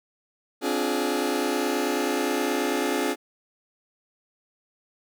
sawtooth chord, D half-diminished seventh, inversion third, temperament just, 264.3 / 293.7 / 352.4 / 422.9 Hz, C4 / D4 / F4 / Ab4, +18 / 0 / +16 / +31 cents, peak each -25 dBFS, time 0.61-3.16 s, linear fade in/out 50 ms, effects none

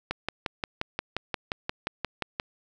click train, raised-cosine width 0.3 ms, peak -12 dBFS, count 14, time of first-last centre 0.11-2.399 s, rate 5.68 Hz, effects none

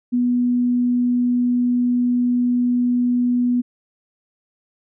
sine tone, 245 Hz, B3, 14 cents flat, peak -15 dBFS, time 0.12-3.62 s, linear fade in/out 20 ms, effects none

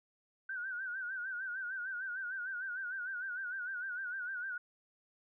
sine tone with vibrato, 1503 Hz, F#6, 27 cents sharp, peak -37 dBFS, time 0.49-4.58 s, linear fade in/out 5 ms, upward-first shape sine, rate 6.6 Hz, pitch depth 95 cents each way, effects none

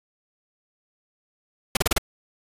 pink noise bursts, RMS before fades -19 dBFS, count 5, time 1.75-1.982 s, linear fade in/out 5 ms, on 20 ms, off 33 ms, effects resampled to 32000 Hz

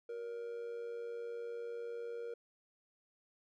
triangle tone with amplitude modulation, 469.9 Hz, A#4, 14 cents sharp, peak -36 dBFS, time 0.09-2.34 s, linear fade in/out 5 ms, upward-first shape sine, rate 99.9 Hz, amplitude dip 55%, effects none

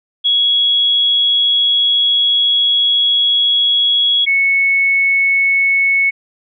sine tone pair in turn, 3338 / 2206 Hz, G#7 / C#7, +8 / -9 cents, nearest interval perfect fifth, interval 717 cents, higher first, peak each -10 dBFS, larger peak neither, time 0.24-4.26 / 4.26-6.11 s, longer first, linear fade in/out 20 ms, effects none

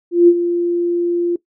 sine tone with ADSR envelope, 346.6 Hz, F4, 13 cents flat, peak -3 dBFS, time 0.11-1.36 s, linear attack 170 ms, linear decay 55 ms, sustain -11 dB, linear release 5 ms, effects noise-tail reverb RT60 0.1 s tail -19 dB re dry

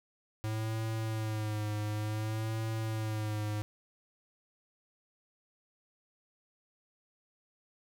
square tone with vibrato, 108.4 Hz, A2, 25 cents flat, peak -33 dBFS, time 0.44-3.62 s, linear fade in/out 0 ms, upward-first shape sine, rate 0.56 Hz, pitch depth 47 cents each way, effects none

